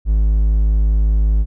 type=tone; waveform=triangle; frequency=52.6 Hz; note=G#1; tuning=23 cents sharp; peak=-9 dBFS; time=0.05-1.46 s; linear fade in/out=50 ms; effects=none